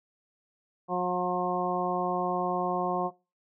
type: harmonic tone with a mistuned harmonic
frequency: 180 Hz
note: F#3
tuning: 47 cents flat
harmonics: 1 / 2 / 3 / 4 / 5 / 6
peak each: -34 / -33 / -34 / -31 / -35 / -33 dBFS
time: 0.88-3.11 s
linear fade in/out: 50 ms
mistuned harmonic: 6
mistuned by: -15 cents
effects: noise-tail reverb RT60 0.3 s tail -22 dB re dry